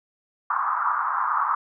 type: band-pass noise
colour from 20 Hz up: pink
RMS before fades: -24 dBFS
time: 0.5-1.55 s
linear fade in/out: 5 ms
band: 1000 to 1300 Hz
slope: 48 dB/octave
effects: none